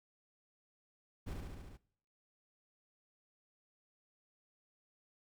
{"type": "noise with echo", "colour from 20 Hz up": "brown", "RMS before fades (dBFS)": -41, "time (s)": [1.26, 1.35], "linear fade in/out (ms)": 20, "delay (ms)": 71, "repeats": 6, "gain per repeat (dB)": -2, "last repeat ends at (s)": 1.776, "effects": ["noise-tail reverb RT60 0.6 s tail -21 dB re dry"]}